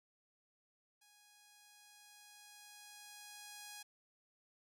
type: tone with level ramp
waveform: 5% pulse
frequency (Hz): 829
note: G#5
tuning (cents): -3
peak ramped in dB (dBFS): -54 to -37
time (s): 1.01-3.83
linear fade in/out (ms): 10
effects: none